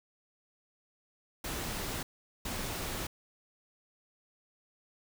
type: noise bursts at uneven times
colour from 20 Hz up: pink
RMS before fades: -37 dBFS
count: 2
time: 1.44-2.03 / 2.45-3.07 s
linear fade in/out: 5 ms
effects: none